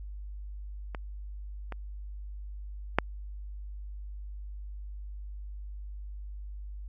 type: clicks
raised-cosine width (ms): 0.5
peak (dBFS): -22 / -23 / -6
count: 3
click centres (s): 0.948 / 1.723 / 2.986
effects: added 50 Hz sine -38 dBFS peak until 6.88 s